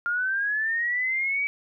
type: linear sweep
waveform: sine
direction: up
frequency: 1396.9 to 2293 Hz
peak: -23 dBFS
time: 0.06-1.47 s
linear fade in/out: 0 ms
effects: none